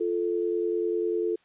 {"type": "tone pair together", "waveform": "sine", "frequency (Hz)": [348, 438.1], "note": ["F4", "A4"], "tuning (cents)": [-6, -7], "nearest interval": "major third", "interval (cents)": 399, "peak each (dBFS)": -27, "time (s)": [0, 1.36], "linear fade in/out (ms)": 10, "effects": ["white hiss -64 dBFS RMS until 1.44 s", "resampled to 8000 Hz"]}